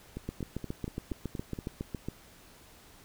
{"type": "two click trains", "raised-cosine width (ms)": 3, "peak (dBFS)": [-24, -21], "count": [7, 14], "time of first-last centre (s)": [[0.17, 1.588], [0.29, 2.086]], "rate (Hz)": [4.23, 7.24], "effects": ["pink hiss -56 dBFS RMS until 3.04 s"]}